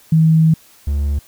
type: tone pair in turn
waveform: sine / triangle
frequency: 160 / 71.62 Hz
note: D#3 / D2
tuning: +49 / -43 cents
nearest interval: octave + major second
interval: 1392 cents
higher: first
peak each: -8 / -13 dBFS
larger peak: first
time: 0.12-0.54 / 0.87-1.19 s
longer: first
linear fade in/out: 5 ms
effects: white hiss -48 dBFS RMS until 1.27 s